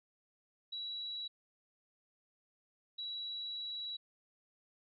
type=tone bursts at uneven times; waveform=sine; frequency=3907 Hz; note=B7; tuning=19 cents flat; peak=-39 dBFS; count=2; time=0.72-1.28 / 2.98-3.97 s; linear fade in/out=10 ms; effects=none